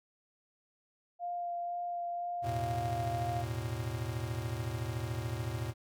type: tone with vibrato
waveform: sine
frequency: 698.5 Hz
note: F5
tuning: in tune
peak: -34 dBFS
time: 1.19-3.45 s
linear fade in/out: 50 ms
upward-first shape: sine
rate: 2 Hz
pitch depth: 10 cents each way
type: chord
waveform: square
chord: E suspended fourth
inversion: none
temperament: just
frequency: 82.41 / 109.88 / 123.61 Hz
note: E2 / A2 / B2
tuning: 0 / -2 / +2 cents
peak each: -43 / -38 / -39 dBFS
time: 2.42-5.74 s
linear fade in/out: 50 ms
effects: none